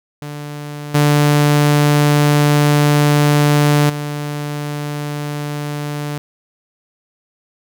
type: tone with level steps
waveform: sawtooth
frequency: 147 Hz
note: D3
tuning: 2 cents sharp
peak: -22 / -6 / -17 dBFS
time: 0.22-6.18 s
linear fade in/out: 0 ms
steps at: 0.94 / 3.89 s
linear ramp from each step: 10 ms
effects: none